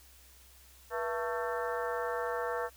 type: harmonic tone with a mistuned harmonic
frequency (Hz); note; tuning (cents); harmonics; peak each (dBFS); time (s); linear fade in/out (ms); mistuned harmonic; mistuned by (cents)
223.5; A3; +27; 2 / 3 / 4 / 5 / 6 / 7 / 8; -35 / -39 / -40 / -41 / -41 / -44 / -43; 0.9-2.7; 50; 2; +140
effects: added 64 Hz sine -59 dBFS peak until 2.76 s + white hiss -59 dBFS RMS until 2.76 s